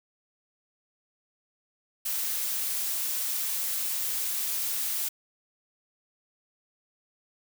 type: noise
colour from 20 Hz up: blue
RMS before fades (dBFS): -30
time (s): 2.05-5.09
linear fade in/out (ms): 10
effects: none